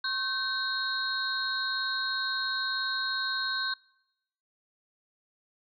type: tone cluster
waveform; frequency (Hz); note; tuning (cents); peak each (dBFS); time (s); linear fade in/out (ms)
sine; 1073 / 1541 / 3799 / 4199; C6 / G6 / A#7 / C8; +43 / -30 / +32 / +5; -37 / -31 / -36 / -33; 0.04-3.74; 5
effects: noise-tail reverb RT60 0.8 s tail -23 dB re dry